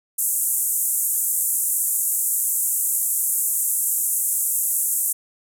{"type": "band-pass noise", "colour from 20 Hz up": "white", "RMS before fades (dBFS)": -22, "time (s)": [0.18, 5.13], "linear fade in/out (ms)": 10, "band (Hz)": [7400, 14000], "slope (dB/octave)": 48, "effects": []}